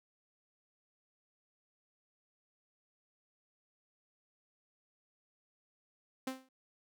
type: tone with exponential decay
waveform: sawtooth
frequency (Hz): 261.6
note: C4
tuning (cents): 0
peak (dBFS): -29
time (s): 6.27-6.49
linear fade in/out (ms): 5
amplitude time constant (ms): 46
effects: none